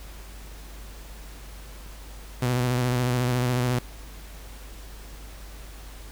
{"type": "tone with vibrato", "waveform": "sawtooth", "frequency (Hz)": 124.2, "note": "B2", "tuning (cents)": 10, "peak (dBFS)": -18, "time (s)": [2.42, 3.79], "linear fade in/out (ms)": 5, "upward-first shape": "square", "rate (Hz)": 14, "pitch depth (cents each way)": 32, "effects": ["added 50 Hz sine -40 dBFS peak until 6.11 s", "pink hiss -47 dBFS RMS until 6.11 s"]}